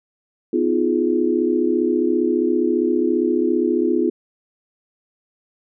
sine chord, F half-diminished seventh, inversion second, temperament just, 251.4 / 314.3 / 349.2 / 419.1 Hz, Cb4 / Eb4 / F4 / Ab4, +31 / +18 / 0 / +16 cents, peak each -22 / -22 / -19 / -23 dBFS, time 0.53-4.1 s, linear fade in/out 5 ms, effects none

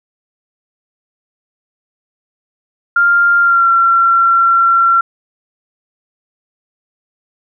sine tone with pitch glide, 1397 to 1362.7 Hz, F6 to F6, 0 to -43 cents, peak -7 dBFS, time 2.96-5.01 s, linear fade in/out 5 ms, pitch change -43 cents, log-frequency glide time 3.4-3.69 s, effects none

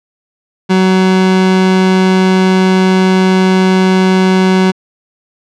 30% pulse tone, 187.3 Hz, F#3, 21 cents sharp, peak -4 dBFS, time 0.69-4.72 s, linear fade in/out 20 ms, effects low-pass 5000 Hz 12 dB/octave

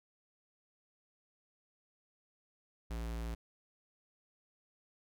square tone, 57 Hz, A#1, 38 cents flat, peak -38 dBFS, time 2.9-3.35 s, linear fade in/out 10 ms, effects none

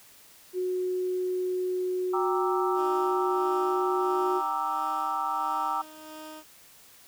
sine tone, 366.2 Hz, F#4, 18 cents flat, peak -26 dBFS, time 0.53-4.42 s, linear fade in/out 50 ms
sine chord, E half-diminished seventh, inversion first, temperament equal, 784 / 932.3 / 1174.7 / 1318.5 Hz, G5 / Bb5 / D6 / E6, 0 / 0 / 0 / 0 cents, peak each -32 dBFS, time 2.13-5.82 s, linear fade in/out 10 ms
15% pulse tone with tremolo, 310.5 Hz, D#4, 3 cents flat, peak -34 dBFS, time 2.74-6.44 s, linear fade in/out 50 ms, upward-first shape sine, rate 1.5 Hz, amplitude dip 50%
effects white hiss -54 dBFS RMS until 7.07 s

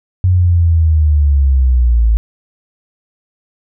sine linear sweep, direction down, 92.5 to 54 Hz, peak -7 dBFS, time 0.24-2.17 s, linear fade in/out 0 ms, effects none

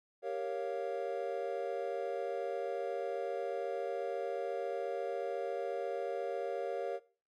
triangle chord, G half-diminished seventh, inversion none, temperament equal, 392 / 466.2 / 554.4 / 698.5 Hz, G4 / Bb4 / Db5 / F5, 0 / 0 / 0 / 0 cents, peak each -40 / -37 / -37 / -40 dBFS, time 0.22-7 s, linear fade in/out 50 ms, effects noise-tail reverb RT60 0.4 s tail -19 dB re dry

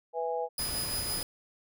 sine chord, E major, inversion second, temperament just, 494.4 / 659.3 / 824.1 Hz, B4 / E5 / G#5, +2 / 0 / -14 cents, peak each -32 / -36 / -34 dBFS, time 0.13-0.49 s, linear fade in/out 50 ms
15% pulse tone with tremolo, 4978 Hz, D#8, in tune, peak -24 dBFS, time 0.58-1.23 s, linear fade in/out 2 ms, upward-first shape sine, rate 5.9 Hz, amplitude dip 35%
pink noise, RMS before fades -39 dBFS, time 0.59-1.23 s, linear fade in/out 2 ms
effects none

